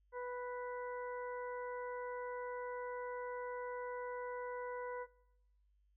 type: harmonic tone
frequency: 493.6 Hz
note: B4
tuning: 1 cent flat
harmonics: 1 / 2 / 3 / 4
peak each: -42 / -46 / -52 / -56 dBFS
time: 0.12-5.07 s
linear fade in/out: 50 ms
effects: noise-tail reverb RT60 1.0 s tail -23 dB re dry + added 50 Hz sine -70 dBFS peak until 5.96 s